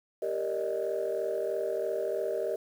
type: chord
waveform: sine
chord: Eb major seventh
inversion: first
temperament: equal with one note detuned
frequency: 392 / 466.2 / 579.2 / 622.3 Hz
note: G4 / Bb4 / D5 / Eb5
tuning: 0 / 0 / -24 / 0 cents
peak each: -33 / -33 / -36 / -32 dBFS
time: 0.22-2.56 s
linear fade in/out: 5 ms
effects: tanh soft clip ceiling -22 dBFS + 9-bit